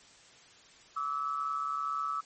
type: tone pair together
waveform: sine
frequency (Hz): 1158.2 / 1300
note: D6 / E6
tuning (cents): -24 / -24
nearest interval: major second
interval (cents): 200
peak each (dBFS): -36 / -32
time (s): 0.96-2.21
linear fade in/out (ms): 10
effects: white hiss -57 dBFS RMS until 2.25 s + MP3 32 kbps